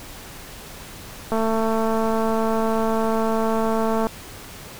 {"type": "click train", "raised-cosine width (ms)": 1, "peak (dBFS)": -10, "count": 614, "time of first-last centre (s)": [1.32, 4.069], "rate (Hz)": 223, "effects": ["pink hiss -39 dBFS RMS until 4.79 s"]}